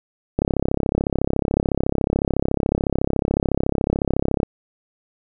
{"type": "click train", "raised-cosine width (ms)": 2, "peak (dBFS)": -5, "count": 138, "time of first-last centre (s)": [0.39, 4.431], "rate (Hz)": 33.9, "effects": []}